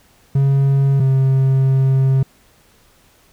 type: tone pair in turn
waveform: triangle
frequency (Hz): 137.5 / 133.59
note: C#3 / C3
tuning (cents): -14 / +36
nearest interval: unison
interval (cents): 50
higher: first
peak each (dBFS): -9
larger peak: neither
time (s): 0.35-1 / 1-2.23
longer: second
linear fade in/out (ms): 5
effects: pink hiss -53 dBFS RMS until 3.32 s